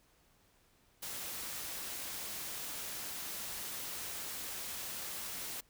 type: noise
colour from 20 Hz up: white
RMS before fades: -42 dBFS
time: 1.02-5.61 s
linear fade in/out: 10 ms
effects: pink hiss -69 dBFS RMS until 5.69 s